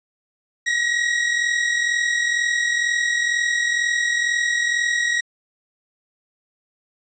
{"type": "tone pair together", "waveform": "40% pulse", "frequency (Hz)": [1895.9, 1938], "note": ["A#6", "B6"], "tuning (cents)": [29, -33], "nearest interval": "unison", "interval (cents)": 38, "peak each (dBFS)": [-18, -25], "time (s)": [0.66, 5.21], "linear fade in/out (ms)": 10, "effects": ["resampled to 16000 Hz", "9-bit"]}